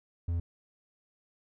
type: tone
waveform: triangle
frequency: 85.1 Hz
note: F2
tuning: 44 cents flat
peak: -26 dBFS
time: 0.28-0.4 s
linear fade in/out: 5 ms
effects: none